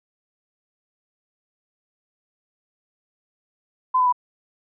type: tone with pitch steps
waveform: sine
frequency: 1020 / 1003.1 / 986.4 Hz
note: C6 / B5 / B5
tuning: -44 / +27 / -2 cents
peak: -15 dBFS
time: 3.94-4.126 s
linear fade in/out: 10 ms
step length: 62 ms
effects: none